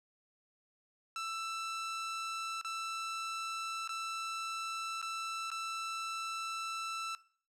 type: tone with dropouts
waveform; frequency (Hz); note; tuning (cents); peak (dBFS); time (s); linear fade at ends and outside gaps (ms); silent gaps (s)
sawtooth; 1328; E6; +12; -33; 1.16-7.15; 1; 2.613-2.647 / 3.876-3.892 / 5.016-5.026 / 5.503-5.515
effects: noise-tail reverb RT60 0.5 s tail -19 dB re dry + low-pass 8000 Hz 12 dB/octave